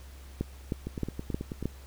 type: two click trains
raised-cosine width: 3 ms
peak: -21 / -16 dBFS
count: 8 / 5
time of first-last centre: 0.87-1.627 / 0.41-1.656 s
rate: 9.25 / 3.21 Hz
effects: added 67 Hz sine -45 dBFS peak until 1.86 s + pink hiss -55 dBFS RMS until 1.86 s